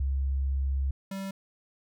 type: tone pair in turn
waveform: sine / square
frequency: 67.7 / 194.16 Hz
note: C#2 / G3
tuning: -40 / -16 cents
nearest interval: octave + tritone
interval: 1824 cents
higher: second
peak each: -25 / -34 dBFS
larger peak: first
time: 0-0.91 / 1.11-1.31 s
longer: first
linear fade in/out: 5 ms
effects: none